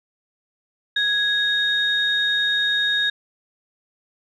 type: tone pair together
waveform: sine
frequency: 1661.2 / 3729 Hz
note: G#6 / A#7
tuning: 0 / 0 cents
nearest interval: octave + major second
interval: 1400 cents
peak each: -20 dBFS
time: 0.96-3.1 s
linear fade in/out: 5 ms
effects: tanh soft clip ceiling -10 dBFS